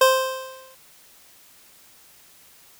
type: tone with exponential decay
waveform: 25% pulse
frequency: 523 Hz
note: C5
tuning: 1 cent flat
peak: -7 dBFS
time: 0.01-0.75 s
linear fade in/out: 5 ms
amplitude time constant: 160 ms
effects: white hiss -52 dBFS RMS until 2.79 s